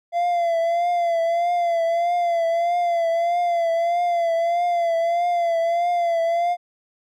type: tone with vibrato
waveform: triangle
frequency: 684 Hz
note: F5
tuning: 36 cents flat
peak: -16 dBFS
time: 0.12-6.57 s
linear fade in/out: 50 ms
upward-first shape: triangle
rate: 1.6 Hz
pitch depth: 58 cents each way
effects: none